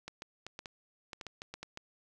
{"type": "clicks", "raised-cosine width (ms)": 0.2, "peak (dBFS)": -25, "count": 12, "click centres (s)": [0.08, 0.221, 0.466, 0.591, 0.658, 1.132, 1.212, 1.267, 1.419, 1.54, 1.63, 1.774], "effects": []}